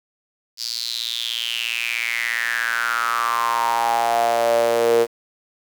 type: tone with high-pass filter sweep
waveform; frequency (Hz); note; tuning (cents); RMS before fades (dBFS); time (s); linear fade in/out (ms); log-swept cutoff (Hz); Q
sawtooth; 116.9; A#2; +5; -21; 0.57-5.07; 50; 4900 to 440; 7.3
effects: 7-bit